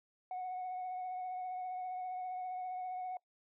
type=tone with vibrato; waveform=sine; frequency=736 Hz; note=F#5; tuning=9 cents flat; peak=-36 dBFS; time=0.31-3.17 s; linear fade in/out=2 ms; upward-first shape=sine; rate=15 Hz; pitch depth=20 cents each way; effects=noise-tail reverb RT60 0.1 s tail -24 dB re dry + tanh soft clip ceiling -36 dBFS

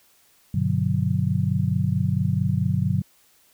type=chord; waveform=sine; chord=G major seventh; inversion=none; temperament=just; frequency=98 / 122.5 / 147 / 183.75 Hz; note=G2 / B2 / D3 / F#3; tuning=0 / -14 / +2 / -12 cents; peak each=-25 dBFS; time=0.54-3.02 s; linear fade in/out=5 ms; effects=white hiss -59 dBFS RMS until 3.53 s

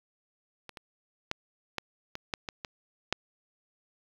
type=clicks; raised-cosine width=0.2 ms; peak=-24 / -24 / -12 / -13 / -19 / -12 / -17 / -19 / -8 dBFS; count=9; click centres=0.693 / 0.772 / 1.314 / 1.783 / 2.154 / 2.338 / 2.488 / 2.648 / 3.126 s; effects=low-pass 5000 Hz 12 dB/octave + 7-bit

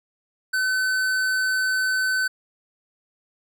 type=tone with tanh clipping; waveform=sine; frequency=1519 Hz; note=F#6; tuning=45 cents sharp; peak=-22 dBFS; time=0.53-2.28 s; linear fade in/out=10 ms; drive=16 dB; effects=none

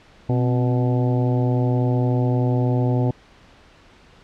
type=harmonic tone with a mistuned harmonic; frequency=123.47 Hz; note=B2; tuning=in tune; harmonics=1 / 2 / 3 / 4 / 5 / 6 / 7; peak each=-18 / -24 / -28 / -30 / -32 / -34 / -35 dBFS; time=0.29-3.11 s; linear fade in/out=5 ms; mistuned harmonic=2; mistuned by=+72 cents; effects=pink hiss -50 dBFS RMS until 4.23 s + low-pass 4000 Hz 12 dB/octave

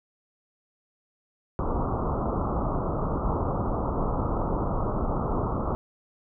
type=low-pass noise; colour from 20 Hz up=pink; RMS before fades=-27 dBFS; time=1.59-5.75 s; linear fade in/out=0 ms; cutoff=1300 Hz; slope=96 dB/octave; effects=none

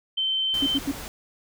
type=tone with vibrato; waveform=sine; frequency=3096 Hz; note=G7; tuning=22 cents flat; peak=-22 dBFS; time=0.17-0.78 s; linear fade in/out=10 ms; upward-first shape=triangle; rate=19 Hz; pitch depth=12 cents each way
type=noise; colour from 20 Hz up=pink; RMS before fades=-37 dBFS; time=0.54-1.08 s; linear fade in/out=0 ms
type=tone bursts; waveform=sine; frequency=277.2 Hz; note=C#4; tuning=in tune; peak=-22 dBFS; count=3; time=0.62-0.916 s; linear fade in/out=5 ms; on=44 ms; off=82 ms
effects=none

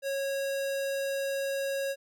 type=tone; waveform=square; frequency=549 Hz; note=C#5; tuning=17 cents flat; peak=-30 dBFS; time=0.02-1.96 s; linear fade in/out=50 ms; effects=none

